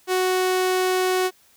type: tone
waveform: sawtooth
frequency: 370 Hz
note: F#4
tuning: in tune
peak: -15 dBFS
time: 0.07-1.31 s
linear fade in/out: 50 ms
effects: white hiss -57 dBFS RMS until 1.56 s